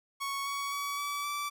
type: tone with pitch steps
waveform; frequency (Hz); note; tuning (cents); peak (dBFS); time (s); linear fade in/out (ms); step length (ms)
sawtooth; 1108.7 / 1121.6 / 1134.6 / 1147.8 / 1161.1; C#6 / C#6 / C#6 / D6 / D6; 0 / +20 / +40 / -40 / -20; -29; 0.2-1.5; 20; 260
effects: none